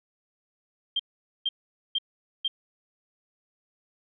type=tone bursts; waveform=sine; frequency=3175 Hz; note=G7; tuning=21 cents sharp; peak=-23 dBFS; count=4; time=0.96-2.48 s; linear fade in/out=5 ms; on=35 ms; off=460 ms; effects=none